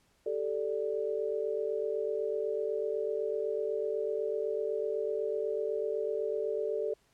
sine chord, G suspended second, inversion none, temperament equal, 392 / 440 / 587.3 Hz, G4 / A4 / D5, 0 / 0 / 0 cents, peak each -36 / -32 / -36 dBFS, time 0.26-6.94 s, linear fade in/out 5 ms, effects pink hiss -69 dBFS RMS until 7.13 s + low-pass 11000 Hz 12 dB/octave

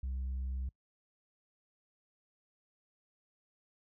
sine tone, 64.9 Hz, C2, 13 cents flat, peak -32 dBFS, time 0.03-0.69 s, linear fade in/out 5 ms, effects noise-tail reverb RT60 0.1 s tail -26 dB re dry + tanh soft clip ceiling -33 dBFS

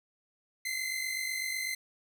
sawtooth tone pair together, 2047 / 2095 Hz, C7 / C7, -38 / +2 cents, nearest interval unison, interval 40 cents, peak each -31 / -33 dBFS, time 0.65-1.75 s, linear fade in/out 5 ms, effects none

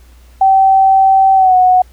sine tone with pitch glide, 771 to 735.8 Hz, G5 to F#5, -29 to -10 cents, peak -5 dBFS, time 0.41-1.82 s, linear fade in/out 5 ms, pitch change -81 cents, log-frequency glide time 1.35-1.55 s, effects added 60 Hz sine -39 dBFS peak until 1.92 s + pink hiss -50 dBFS RMS until 1.92 s

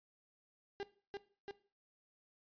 35% pulse tone with echo, 401.1 Hz, G4, 40 cents sharp, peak -38 dBFS, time 0.8-0.83 s, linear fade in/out 0 ms, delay 340 ms, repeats 2, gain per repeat -2 dB, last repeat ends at 1.51 s, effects noise-tail reverb RT60 0.4 s tail -17 dB re dry + resampled to 11025 Hz

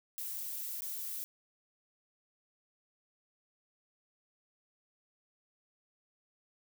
violet noise with dropouts, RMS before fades -40 dBFS, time 0.18-1.24 s, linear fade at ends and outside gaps 0 ms, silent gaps 0.807-0.82 s, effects none

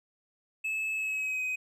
triangle tone with pitch glide, 2600 to 2516 Hz, E7 to D#7, -24 to +19 cents, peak -28 dBFS, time 0.64-1.56 s, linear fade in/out 10 ms, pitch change -57 cents, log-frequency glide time 0.94-1.43 s, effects none

